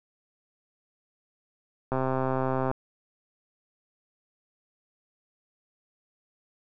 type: click train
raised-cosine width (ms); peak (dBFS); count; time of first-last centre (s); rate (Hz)
1; -14; 105; 1.92-2.714; 131
effects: none